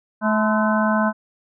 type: harmonic tone with a mistuned harmonic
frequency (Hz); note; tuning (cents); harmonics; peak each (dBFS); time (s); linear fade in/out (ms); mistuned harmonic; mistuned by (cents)
216.2; A3; -30; 1 / 3 / 4 / 5 / 6 / 7; -19 / -23 / -27 / -24 / -30 / -25; 0.21-1.13; 50; 5; -80
effects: none